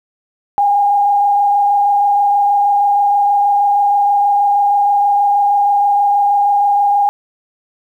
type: tone with frequency modulation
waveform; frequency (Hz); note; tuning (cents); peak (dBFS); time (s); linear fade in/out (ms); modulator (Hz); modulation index
sine; 812; G#5; -39; -9; 0.58-7.09; 0; 26.3; 0.55
effects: 8-bit